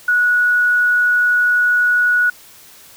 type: tone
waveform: sine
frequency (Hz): 1464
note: F#6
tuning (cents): -19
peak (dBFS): -11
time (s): 0.08-2.3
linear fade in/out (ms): 5
effects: white hiss -43 dBFS RMS until 2.96 s